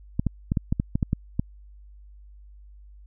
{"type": "clicks", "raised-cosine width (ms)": 5, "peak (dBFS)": -10, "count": 10, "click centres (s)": [0.195, 0.267, 0.519, 0.572, 0.725, 0.799, 0.955, 1.028, 1.131, 1.395], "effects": ["added 50 Hz sine -45 dBFS peak until 3.06 s"]}